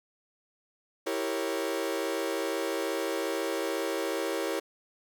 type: chord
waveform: 40% pulse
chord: E diminished seventh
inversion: none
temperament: equal with one note detuned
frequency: 329.6 / 392 / 466.2 / 551.8 Hz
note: E4 / G4 / Bb4 / Db5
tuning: 0 / 0 / 0 / -8 cents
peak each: -34 dBFS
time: 1.06-4.6 s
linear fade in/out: 10 ms
effects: none